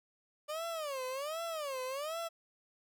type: tone with vibrato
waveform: 30% pulse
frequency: 586 Hz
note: D5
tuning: 4 cents flat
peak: -34 dBFS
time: 0.48-2.29 s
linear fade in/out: 20 ms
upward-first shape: sine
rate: 1.3 Hz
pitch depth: 240 cents each way
effects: none